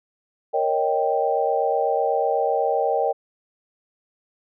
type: chord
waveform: sine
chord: Eb dominant seventh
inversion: second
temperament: equal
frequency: 466.2 / 554.4 / 622.3 / 784 Hz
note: Bb4 / Db5 / Eb5 / G5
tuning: 0 / 0 / 0 / 0 cents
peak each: -24 / -25 / -25 / -23 dBFS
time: 0.53-3.13 s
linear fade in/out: 20 ms
effects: none